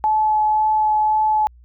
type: tone with vibrato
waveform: sine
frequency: 859 Hz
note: A5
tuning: 42 cents flat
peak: -14 dBFS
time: 0.04-1.47 s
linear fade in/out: 0 ms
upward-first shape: sine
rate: 1.9 Hz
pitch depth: 9 cents each way
effects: added 60 Hz sine -44 dBFS peak until 1.64 s